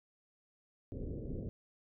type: low-pass noise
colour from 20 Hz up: pink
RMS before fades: -41 dBFS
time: 0.92-1.49 s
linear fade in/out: 0 ms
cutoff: 510 Hz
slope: 48 dB/octave
effects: none